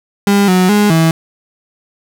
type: tone with pitch steps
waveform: 35% pulse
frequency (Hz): 201.1 / 183.6 / 207.3 / 162.7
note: G3 / F#3 / G#3 / E3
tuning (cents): +44 / -13 / -3 / -22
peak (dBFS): -6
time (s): 0.27-1.11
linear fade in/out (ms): 2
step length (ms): 210
effects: none